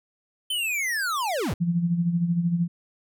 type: linear sweep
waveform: square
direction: down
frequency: 3105 to 59.7 Hz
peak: -25 dBFS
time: 0.5-1.54 s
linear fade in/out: 5 ms
type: tone with tremolo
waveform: sine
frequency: 171.7 Hz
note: F3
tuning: 29 cents flat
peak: -18 dBFS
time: 1.6-2.68 s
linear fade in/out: 20 ms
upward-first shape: sine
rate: 13 Hz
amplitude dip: 60%
effects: none